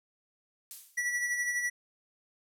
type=noise with exponential decay; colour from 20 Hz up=violet; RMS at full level=-36 dBFS; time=0.71-1.12 s; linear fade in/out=0 ms; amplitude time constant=89 ms
type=tone with tremolo; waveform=square; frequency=1947 Hz; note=B6; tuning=25 cents flat; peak=-28 dBFS; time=0.97-1.7 s; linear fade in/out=10 ms; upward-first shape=sine; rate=12 Hz; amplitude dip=45%
effects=low-pass 12000 Hz 12 dB/octave